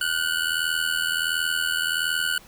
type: ring-modulated tone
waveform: 25% pulse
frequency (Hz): 1480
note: F#6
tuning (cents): 0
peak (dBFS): -16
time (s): 0.01-2.38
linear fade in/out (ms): 2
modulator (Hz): 40.7
effects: pink hiss -50 dBFS RMS until 2.47 s